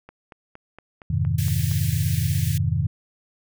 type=click train; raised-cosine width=0.5 ms; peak=-27 dBFS; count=8; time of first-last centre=0.09-1.714 s; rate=4.31 Hz
type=chord; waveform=sine; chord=F minor seventh; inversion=none; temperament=equal with one note detuned; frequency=87.31 / 103.83 / 127.83 / 155.56 Hz; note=F2 / Ab2 / C3 / Eb3; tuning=0 / 0 / -40 / 0 cents; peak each=-25 dBFS; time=1.1-2.87 s; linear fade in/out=5 ms
type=band-stop noise; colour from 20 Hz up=white; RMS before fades=-34 dBFS; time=1.38-2.58 s; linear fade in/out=5 ms; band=140 to 1600 Hz; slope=96 dB/octave
effects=none